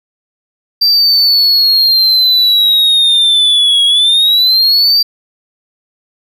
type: linear two-way sweep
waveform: triangle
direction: down then up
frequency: 4699 to 3302 to 4699 Hz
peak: -5 dBFS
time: 0.81-5.03 s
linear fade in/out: 10 ms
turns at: 3.85 s
effects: none